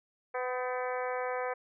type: harmonic tone with a mistuned harmonic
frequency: 251.4 Hz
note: B3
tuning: 31 cents sharp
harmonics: 2 / 3 / 4 / 5 / 6 / 7 / 8 / 9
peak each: -34 / -38 / -40 / -42 / -44 / -45 / -46 / -47 dBFS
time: 0.34-1.54 s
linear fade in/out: 10 ms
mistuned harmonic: 6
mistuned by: +42 cents
effects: none